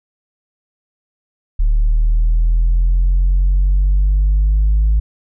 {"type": "linear sweep", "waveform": "sine", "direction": "up", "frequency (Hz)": [36.66, 53.2], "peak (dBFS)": -8, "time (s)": [1.59, 5], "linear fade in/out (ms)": 10, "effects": ["tanh soft clip ceiling -8 dBFS"]}